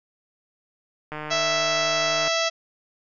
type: click train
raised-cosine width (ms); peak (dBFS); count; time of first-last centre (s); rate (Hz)
0.5; -18; 177; 1.12-2.278; 152
type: harmonic tone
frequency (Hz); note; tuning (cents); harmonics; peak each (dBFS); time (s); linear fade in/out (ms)
660; E5; +2; 1 / 2 / 3 / 4 / 5 / 6 / 7 / 8 / 9 / 10; -25 / -29 / -30 / -30 / -30 / -33 / -33 / -32 / -34 / -39; 1.3-2.5; 20
effects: none